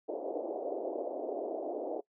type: band-pass noise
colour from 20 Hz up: white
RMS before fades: -37 dBFS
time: 0.08-2.01 s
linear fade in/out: 10 ms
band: 300 to 690 Hz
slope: 48 dB/octave
effects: noise-tail reverb RT60 0.1 s tail -22 dB re dry